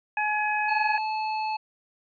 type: harmonic tone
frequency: 845 Hz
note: G#5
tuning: 30 cents sharp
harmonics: 1 / 2 / 3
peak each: -26 / -29 / -29 dBFS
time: 0.17-0.98 s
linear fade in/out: 2 ms
type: tone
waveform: square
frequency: 867 Hz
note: A5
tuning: 26 cents flat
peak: -27 dBFS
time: 0.68-1.57 s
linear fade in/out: 10 ms
effects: resampled to 11025 Hz